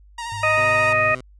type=tone with vibrato; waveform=sawtooth; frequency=932.3 Hz; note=A#5; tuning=in tune; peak=-24 dBFS; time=0.18-0.93 s; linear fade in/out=5 ms; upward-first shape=sine; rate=13 Hz; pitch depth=38 cents each way
type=tone with pitch glide; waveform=sine; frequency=103.4 to 105.51 Hz; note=G#2 to G#2; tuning=-7 to +28 cents; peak=-31 dBFS; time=0.32-1.12 s; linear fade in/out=0 ms; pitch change=+35 cents; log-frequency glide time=0.62-0.98 s
type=harmonic tone; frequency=622.3 Hz; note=D#5; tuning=in tune; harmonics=1 / 2 / 3 / 4; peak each=-21 / -21 / -21 / -21 dBFS; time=0.43-1.15 s; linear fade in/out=5 ms
type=tone; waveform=15% pulse; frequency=127.8 Hz; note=C3; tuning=40 cents flat; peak=-27 dBFS; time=0.57-1.21 s; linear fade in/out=5 ms
effects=added 50 Hz sine -46 dBFS peak until 1.39 s + resampled to 22050 Hz